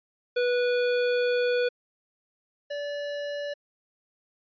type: tone pair in turn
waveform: square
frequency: 490.4 / 578.4 Hz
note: B4 / D5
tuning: -12 / -27 cents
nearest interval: minor third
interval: 285 cents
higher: second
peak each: -23 / -31 dBFS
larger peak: first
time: 0.36-1.69 / 2.7-3.54 s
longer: first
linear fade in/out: 10 ms
effects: resampled to 11025 Hz